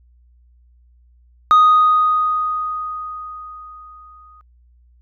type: tone with exponential decay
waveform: sine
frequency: 1244.5 Hz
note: D#6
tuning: in tune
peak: -4 dBFS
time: 1.51-4.41 s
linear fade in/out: 0 ms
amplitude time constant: 630 ms
effects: tanh soft clip ceiling -6 dBFS + added 60 Hz sine -49 dBFS peak until 5.01 s